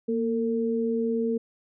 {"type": "tone pair together", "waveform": "sine", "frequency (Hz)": [233.1, 452.7], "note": ["A#3", "A4"], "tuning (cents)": [0, 49], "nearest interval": "major seventh", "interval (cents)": 1149, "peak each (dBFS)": -26, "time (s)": [0.08, 1.38], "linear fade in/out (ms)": 10, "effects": []}